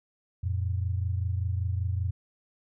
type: tone pair together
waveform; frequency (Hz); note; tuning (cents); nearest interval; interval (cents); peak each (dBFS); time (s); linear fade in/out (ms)
sine; 88.52 / 113.7; F2 / A#2; +24 / -43; major third; 433; -27 / -32; 0.43-2.11; 10
effects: none